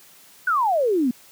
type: exponential sweep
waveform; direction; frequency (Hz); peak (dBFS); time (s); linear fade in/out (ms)
sine; down; 1531 to 231.1; -17; 0.47-1.11; 5
effects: white hiss -50 dBFS RMS until 1.31 s + high-pass 100 Hz 12 dB/octave